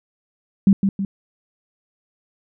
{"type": "tone with echo", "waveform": "sine", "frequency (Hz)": 196, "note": "G3", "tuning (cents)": 0, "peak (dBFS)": -8, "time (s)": [0.67, 0.73], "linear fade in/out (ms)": 2, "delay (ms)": 160, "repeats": 2, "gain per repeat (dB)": -6, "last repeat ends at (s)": 1.05, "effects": []}